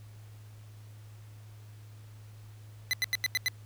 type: tone bursts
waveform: 25% pulse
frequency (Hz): 2013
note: B6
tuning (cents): +33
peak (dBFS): -22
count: 6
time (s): 2.91-3.483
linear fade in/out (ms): 0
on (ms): 23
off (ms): 87
effects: added 106 Hz sine -47 dBFS peak until 3.65 s + pink hiss -61 dBFS RMS until 3.65 s